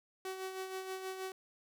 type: tone with tremolo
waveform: sawtooth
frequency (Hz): 377.9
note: F#4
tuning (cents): +37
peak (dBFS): -34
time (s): 0.25-1.32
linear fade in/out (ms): 2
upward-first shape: sine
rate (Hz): 6.3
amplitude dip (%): 50
effects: none